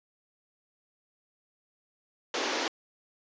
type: band-pass noise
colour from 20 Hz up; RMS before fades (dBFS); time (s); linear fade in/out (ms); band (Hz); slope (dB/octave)
pink; -31; 2.34-2.68; 2; 270 to 6500; 48
effects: resampled to 16000 Hz